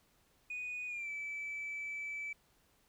sine tone with pitch glide, 2476 to 2310 Hz, D#7 to D7, -9 to -29 cents, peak -37 dBFS, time 0.5-2.33 s, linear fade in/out 5 ms, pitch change -120 cents, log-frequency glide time 0.87-1.1 s, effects tanh soft clip ceiling -36 dBFS + pink hiss -71 dBFS RMS until 2.88 s

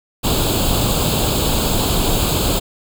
pink noise with comb filter, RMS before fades -17 dBFS, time 0.23-2.6 s, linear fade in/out 20 ms, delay 0.26 ms, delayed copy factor +0.8, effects none

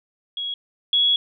sine tone pair in turn, 3322 / 3351 Hz, G#7 / G#7, 0 / +15 cents, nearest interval unison, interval 15 cents, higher second, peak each -25 / -15 dBFS, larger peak second, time 0.37-0.54 / 0.93-1.16 s, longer second, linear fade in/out 2 ms, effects none

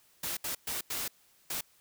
white noise bursts at uneven times, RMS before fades -35 dBFS, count 5, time 0.23-0.37 / 0.44-0.55 / 0.67-0.81 / 0.9-1.08 / 1.5-1.61 s, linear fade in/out 5 ms, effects white hiss -65 dBFS RMS until 1.8 s

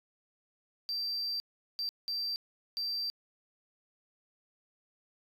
triangle tone bursts at uneven times, 4693 Hz, D8, 2 cents flat, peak -30 dBFS, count 4, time 0.89-1.4 / 1.79-1.89 / 2.08-2.36 / 2.77-3.1 s, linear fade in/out 0 ms, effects tanh soft clip ceiling -27 dBFS

